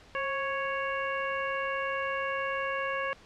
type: harmonic tone with a mistuned harmonic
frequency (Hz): 554.4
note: C#5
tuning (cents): 0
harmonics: 1 / 2 / 3 / 4 / 5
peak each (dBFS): -34 / -34 / -35 / -39 / -40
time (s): 0.15-3.13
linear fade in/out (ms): 0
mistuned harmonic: 1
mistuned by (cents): -49
effects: pink hiss -55 dBFS RMS until 3.25 s + low-pass 5000 Hz 12 dB/octave